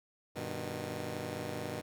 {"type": "chord", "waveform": "10% pulse", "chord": "G augmented", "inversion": "none", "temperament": "just", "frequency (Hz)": [98, 122.5, 153.12], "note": ["G2", "B2", "D#3"], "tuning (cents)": [0, -14, -27], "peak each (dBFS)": -34, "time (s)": [0.35, 1.82], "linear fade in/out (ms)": 20, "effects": []}